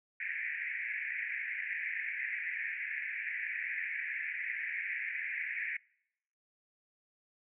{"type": "band-pass noise", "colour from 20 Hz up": "pink", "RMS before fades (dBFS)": -38, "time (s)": [0.2, 5.77], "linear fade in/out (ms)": 5, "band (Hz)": [1700, 2400], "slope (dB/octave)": 96, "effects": ["noise-tail reverb RT60 0.8 s tail -26 dB re dry"]}